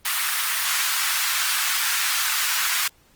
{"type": "high-pass noise", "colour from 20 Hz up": "pink", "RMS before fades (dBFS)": -23, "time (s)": [0.05, 2.88], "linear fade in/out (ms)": 5, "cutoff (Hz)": 1200, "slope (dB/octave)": 24, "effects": ["pink hiss -58 dBFS RMS until 3.15 s", "Opus 24 kbps"]}